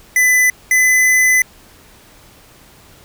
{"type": "tone pair in turn", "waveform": "square", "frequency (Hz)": [2003, 2014], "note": ["B6", "B6"], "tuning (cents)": [24, 33], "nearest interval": "unison", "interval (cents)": 9, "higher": "second", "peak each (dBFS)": -10, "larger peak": "neither", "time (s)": [[0.16, 0.5], [0.71, 1.42]], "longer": "second", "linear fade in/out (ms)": 2, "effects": ["pink hiss -45 dBFS RMS until 3.04 s"]}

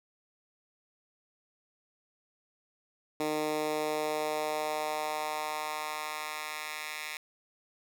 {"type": "tone with high-pass filter sweep", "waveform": "10% pulse", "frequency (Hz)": 153, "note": "D#3", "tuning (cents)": -29, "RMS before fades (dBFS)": -34, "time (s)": [3.2, 7.17], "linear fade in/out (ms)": 2, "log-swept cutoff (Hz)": [320, 1900], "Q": 1.5, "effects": []}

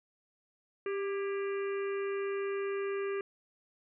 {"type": "harmonic tone with a mistuned harmonic", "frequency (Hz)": 395.4, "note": "G4", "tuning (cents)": 15, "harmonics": [1, 3, 4, 5, 6, 7], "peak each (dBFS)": [-32, -44, -47, -49, -49, -52], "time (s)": [0.86, 3.21], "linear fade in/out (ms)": 2, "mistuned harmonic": 4, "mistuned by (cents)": 61, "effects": []}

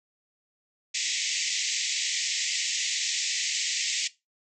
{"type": "band-pass noise", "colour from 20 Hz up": "white", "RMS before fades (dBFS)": -29, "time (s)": [0.94, 4.08], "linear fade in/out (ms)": 10, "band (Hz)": [1900, 7600], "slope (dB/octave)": 96, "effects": ["noise-tail reverb RT60 0.2 s tail -17 dB re dry"]}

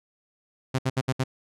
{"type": "tone bursts", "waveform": "sawtooth", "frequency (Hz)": 130.81, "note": "C3", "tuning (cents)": 0, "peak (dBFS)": -18, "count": 5, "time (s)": [0.74, 1.239], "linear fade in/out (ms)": 10, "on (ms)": 47, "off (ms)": 66, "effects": ["low-pass 9000 Hz 12 dB/octave"]}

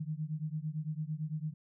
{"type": "beating tone pair", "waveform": "sine", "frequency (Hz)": [150.8, 159.7], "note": ["D3", "D#3"], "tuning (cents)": [46, 45], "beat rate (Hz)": 8.9, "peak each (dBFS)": [-37, -38], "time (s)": [0, 1.54], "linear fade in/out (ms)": 10, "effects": []}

